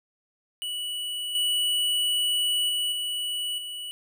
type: tone with level steps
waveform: square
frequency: 2947 Hz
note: F#7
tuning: 8 cents flat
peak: -30 / -23 / -25 / -28 / -34 dBFS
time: 0.62-3.91 s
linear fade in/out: 0 ms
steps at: 1.35 / 2.69 / 2.92 / 3.58 s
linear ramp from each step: 2 ms
effects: none